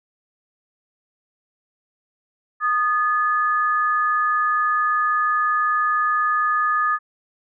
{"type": "tone pair together", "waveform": "sine", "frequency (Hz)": [1233, 1717.3], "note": ["D#6", "A6"], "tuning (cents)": [-16, -43], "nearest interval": "tritone", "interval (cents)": 573, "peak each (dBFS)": [-18, -23], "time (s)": [2.6, 6.99], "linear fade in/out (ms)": 50, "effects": []}